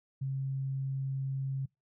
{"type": "tone", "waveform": "sine", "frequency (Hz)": 134.9, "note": "C#3", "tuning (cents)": -47, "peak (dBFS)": -31, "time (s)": [0.21, 1.66], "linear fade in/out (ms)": 10, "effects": ["noise-tail reverb RT60 0.2 s tail -25 dB re dry"]}